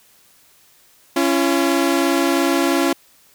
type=tone pair together; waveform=sawtooth; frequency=277.2 / 340 Hz; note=C#4 / F4; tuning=0 / -46 cents; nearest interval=major third; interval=354 cents; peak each=-14 dBFS; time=1.16-2.93 s; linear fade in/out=5 ms; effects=white hiss -53 dBFS RMS until 3.34 s